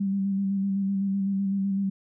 sine tone with vibrato, 196 Hz, G3, in tune, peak -23 dBFS, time 0-1.9 s, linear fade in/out 10 ms, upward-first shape square, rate 7.9 Hz, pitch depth 21 cents each way, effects none

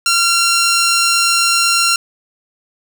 10% pulse tone, 1374 Hz, F6, 29 cents flat, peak -3 dBFS, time 0.06-1.96 s, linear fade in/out 2 ms, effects none

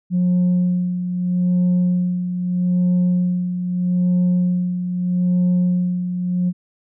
sine tone with tremolo, 179.3 Hz, F3, 46 cents sharp, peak -11 dBFS, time 0.1-6.53 s, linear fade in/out 50 ms, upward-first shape sine, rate 0.79 Hz, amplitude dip 65%, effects tanh soft clip ceiling -12 dBFS

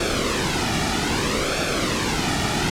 pink noise with flanger, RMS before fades -22 dBFS, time 0-2.7 s, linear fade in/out 5 ms, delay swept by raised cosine 1 to 1.94 ms, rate 0.62 Hz, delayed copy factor -0.6, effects low-pass 7000 Hz 12 dB/octave

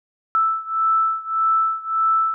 sine beating tone pair, 1318.5 / 1320.2 Hz, E6 / E6, 0 / +2 cents, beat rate 1.7 Hz, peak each -19 / -21 dBFS, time 0.35-2.34 s, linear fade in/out 0 ms, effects none

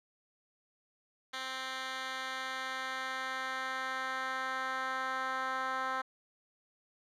10% pulse tone with band-pass filter sweep, 261.6 Hz, C4, in tune, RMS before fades -37 dBFS, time 1.33-6.02 s, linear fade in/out 10 ms, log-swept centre 2800 to 1300 Hz, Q 1.4, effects none

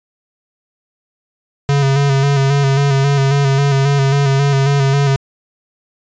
square tone with vibrato, 138.7 Hz, C#3, 1 cent sharp, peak -11 dBFS, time 1.69-5.16 s, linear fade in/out 0 ms, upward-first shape square, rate 3.7 Hz, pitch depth 33 cents each way, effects resampled to 16000 Hz

